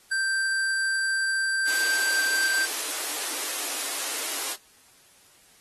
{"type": "tone", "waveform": "square", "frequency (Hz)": 1568, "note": "G6", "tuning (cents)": 0, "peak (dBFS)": -24, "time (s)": [0.11, 2.66], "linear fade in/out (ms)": 10}
{"type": "high-pass noise", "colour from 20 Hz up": "white", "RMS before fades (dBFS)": -30, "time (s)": [1.65, 4.57], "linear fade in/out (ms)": 50, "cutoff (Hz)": 270, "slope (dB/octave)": 96}
{"effects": ["white hiss -57 dBFS RMS until 5.6 s", "AAC 32 kbps"]}